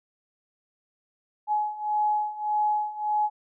sine beating tone pair, 843 / 844.7 Hz, G#5 / G#5, +26 / +29 cents, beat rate 1.7 Hz, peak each -28 / -25 dBFS, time 1.47-3.3 s, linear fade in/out 50 ms, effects none

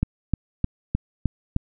click train, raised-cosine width 5 ms, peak -8 dBFS, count 6, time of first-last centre 0.03-1.564 s, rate 3.26 Hz, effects none

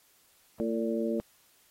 harmonic tone with a mistuned harmonic, 113.3 Hz, A#2, 49 cents flat, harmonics 2 / 3 / 4 / 5, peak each -31 / -33 / -34 / -35 dBFS, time 0.6-1.2 s, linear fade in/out 0 ms, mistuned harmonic 5, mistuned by +31 cents, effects white hiss -64 dBFS RMS until 1.7 s + AAC 48 kbps

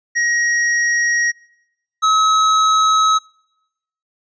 square tone pair in turn, 1890 / 1283.9 Hz, A#6 / E6, +23 / -46 cents, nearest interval perfect fifth, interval 669 cents, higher first, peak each -15 / -12 dBFS, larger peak second, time 0.15-1.32 / 2.02-3.19 s, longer neither, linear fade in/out 20 ms, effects noise-tail reverb RT60 0.9 s tail -26 dB re dry + resampled to 16000 Hz

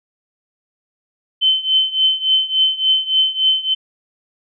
sine tone with tremolo, 3069 Hz, G7, 37 cents flat, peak -9 dBFS, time 1.41-3.75 s, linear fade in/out 20 ms, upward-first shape triangle, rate 3.5 Hz, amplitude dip 90%, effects none

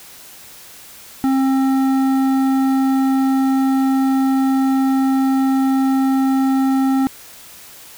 triangle tone with hard clipping, 266.8 Hz, C4, 34 cents sharp, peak -15 dBFS, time 1.24-7.07 s, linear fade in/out 0 ms, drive 14 dB, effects white hiss -40 dBFS RMS until 7.97 s

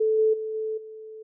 sine tone with level steps, 437.1 Hz, A4, 11 cents flat, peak -19 / -17 / -28 / -26 / -38 dBFS, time 0-1.23 s, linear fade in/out 10 ms, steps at 0.18 / 0.33 / 0.54 / 0.77 s, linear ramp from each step 10 ms, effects none

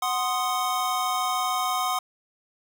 square chord, C diminished, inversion second, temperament equal, 740 / 1046.5 / 1244.5 Hz, Gb5 / C6 / Eb6, 0 / 0 / 0 cents, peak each -29 dBFS, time 0.02-1.99 s, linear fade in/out 5 ms, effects none

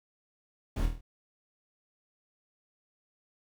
brown noise with echo, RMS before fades -31 dBFS, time 0.76-0.86 s, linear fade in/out 5 ms, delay 25 ms, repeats 6, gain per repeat -4 dB, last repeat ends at 1.01 s, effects none

